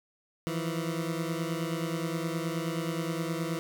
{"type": "beating tone pair", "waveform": "20% pulse", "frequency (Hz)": [162.4, 171.9], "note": ["E3", "F3"], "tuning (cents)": [-26, -27], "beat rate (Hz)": 9.5, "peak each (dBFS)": [-27, -30], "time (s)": [0.47, 3.59], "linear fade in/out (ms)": 0, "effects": []}